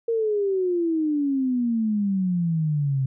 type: exponential sweep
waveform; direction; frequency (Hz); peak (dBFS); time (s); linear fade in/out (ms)
sine; down; 466.2 to 130.81; -20; 0.08-3.06; 5
effects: none